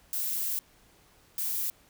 violet noise bursts at uneven times, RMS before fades -31 dBFS, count 2, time 0.13-0.59 / 1.38-1.7 s, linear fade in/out 0 ms, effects pink hiss -61 dBFS RMS until 1.89 s

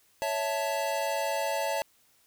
square chord, A major, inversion first, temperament equal with one note detuned, 558.9 / 659.3 / 880 Hz, C#5 / E5 / A5, +14 / 0 / 0 cents, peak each -33 dBFS, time 0.22-1.82 s, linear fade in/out 0 ms, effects white hiss -65 dBFS RMS until 2.26 s

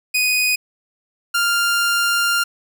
sawtooth tone pair in turn, 2489 / 1396.9 Hz, D#7 / F6, 0 / 0 cents, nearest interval minor seventh, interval 1000 cents, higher first, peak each -12 dBFS, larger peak neither, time 0.14-0.56 / 1.34-2.44 s, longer second, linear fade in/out 10 ms, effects none

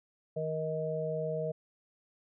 harmonic tone, 157.3 Hz, D#3, 19 cents sharp, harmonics 1 / 3 / 4, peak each -37 / -35 / -35 dBFS, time 0.36-1.52 s, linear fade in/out 10 ms, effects none

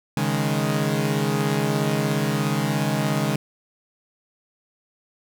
sawtooth chord, C# suspended second, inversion none, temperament equal, 138.59 / 155.56 / 207.7 Hz, C#3 / D#3 / G#3, 0 / 0 / 0 cents, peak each -21 dBFS, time 0.17-3.36 s, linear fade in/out 2 ms, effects none

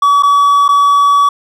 triangle tone with dropouts, 1139 Hz, C#6, 47 cents sharp, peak -4 dBFS, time 0.02-1.29 s, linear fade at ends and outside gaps 5 ms, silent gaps 0.225-0.232 / 0.681-0.688 s, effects none

